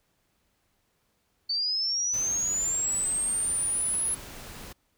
sine linear sweep, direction up, 4512 to 10610 Hz, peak -25 dBFS, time 1.49-4.15 s, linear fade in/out 10 ms
pink noise, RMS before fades -43 dBFS, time 2.13-4.73 s, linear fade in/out 10 ms
effects pink hiss -72 dBFS RMS until 4.97 s

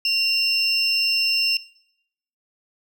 triangle tone pair together, 2776 / 5301 Hz, F7 / E8, -11 / +9 cents, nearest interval major seventh, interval 1120 cents, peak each -20 dBFS, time 0.05-1.57 s, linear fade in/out 2 ms, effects noise-tail reverb RT60 0.8 s tail -21 dB re dry

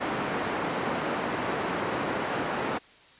pink band-pass noise, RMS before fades -30 dBFS, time 0-2.79 s, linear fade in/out 20 ms, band 240 to 1800 Hz, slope 12 dB/octave, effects white hiss -54 dBFS RMS until 3.19 s + resampled to 8000 Hz

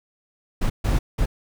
brown noise bursts at uneven times, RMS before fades -20 dBFS, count 3, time 0.61-0.7 / 0.84-0.99 / 1.18-1.26 s, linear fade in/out 10 ms, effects none

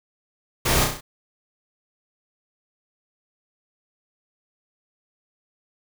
pink noise with echo, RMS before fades -21 dBFS, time 0.65-0.85 s, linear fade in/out 10 ms, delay 32 ms, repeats 5, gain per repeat -4 dB, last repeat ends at 1.01 s, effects none

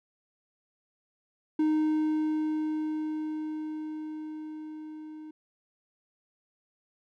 triangle tone with level ramp, 309.3 Hz, D#4, 10 cents flat, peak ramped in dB -20 to -39 dBFS, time 1.59-5.31 s, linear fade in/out 5 ms, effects none

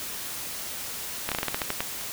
slowing click train, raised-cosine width 0.3 ms, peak -10 dBFS, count 10, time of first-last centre 1.29-1.805 s, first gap 27 ms, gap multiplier 1.18, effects white hiss -35 dBFS RMS until 2.12 s

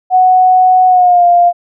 sine tone with pitch glide, 740 to 699.7 Hz, F#5 to F5, 0 to +3 cents, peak -4 dBFS, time 0.1-1.53 s, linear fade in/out 50 ms, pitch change -97 cents, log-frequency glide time 0.87-1.25 s, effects none

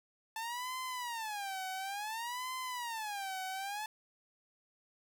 sawtooth tone with vibrato, 880 Hz, A5, in tune, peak -34 dBFS, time 0.36-3.86 s, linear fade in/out 2 ms, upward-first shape sine, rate 0.57 Hz, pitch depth 270 cents each way, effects none

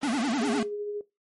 pink band-pass noise, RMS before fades -40 dBFS, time 0.01-0.62 s, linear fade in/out 20 ms, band 260 to 4200 Hz, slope 12 dB/octave
square tone with vibrato, 254.9 Hz, C4, 45 cents flat, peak -25 dBFS, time 0.03-0.63 s, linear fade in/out 2 ms, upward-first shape sine, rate 9.9 Hz, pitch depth 270 cents each way
sine tone with tremolo, 413.8 Hz, G#4, 6 cents flat, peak -29 dBFS, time 0.41-1.01 s, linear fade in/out 2 ms, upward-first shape sine, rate 13 Hz, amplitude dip 30%
effects noise-tail reverb RT60 0.2 s tail -18 dB re dry + MP3 48 kbps

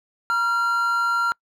triangle tone pair together, 953.3 / 1380 Hz, A#5 / F6, +39 / -21 cents, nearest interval tritone, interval 640 cents, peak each -26 / -17 dBFS, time 0.3-1.32 s, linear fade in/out 0 ms, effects noise-tail reverb RT60 0.1 s tail -26 dB re dry

